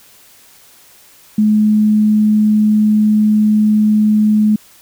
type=tone; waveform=sine; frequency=212.9 Hz; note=G#3; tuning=43 cents sharp; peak=-8 dBFS; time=1.38-4.56 s; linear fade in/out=5 ms; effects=white hiss -45 dBFS RMS until 4.81 s